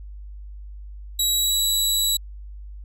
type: tone with pitch glide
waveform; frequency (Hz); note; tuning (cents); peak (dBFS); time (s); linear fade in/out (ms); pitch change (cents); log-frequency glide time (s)
20% pulse; 3879 to 3913; B7 to B7; -32 to -17; -13; 1.19-2.17; 5; +15; 1.36-1.65
effects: added 50 Hz sine -35 dBFS peak until 2.84 s